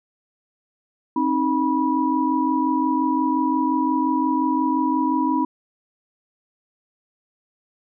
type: tone cluster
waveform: sine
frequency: 266.3 / 312 / 976 Hz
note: C4 / D#4 / B5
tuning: +31 / +5 / -21 cents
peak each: -22 dBFS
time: 1.16-5.45 s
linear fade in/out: 5 ms
effects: none